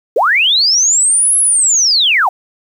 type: linear two-way sweep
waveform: sine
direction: up then down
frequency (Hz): 382.2 to 11000 to 669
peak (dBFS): -8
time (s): 0.16-2.29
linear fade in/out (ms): 5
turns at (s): 1.37
effects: 7-bit